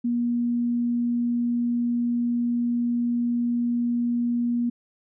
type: tone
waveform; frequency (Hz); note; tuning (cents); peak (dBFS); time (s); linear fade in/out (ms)
sine; 239; A#3; +43; -21; 0.04-4.7; 10
effects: none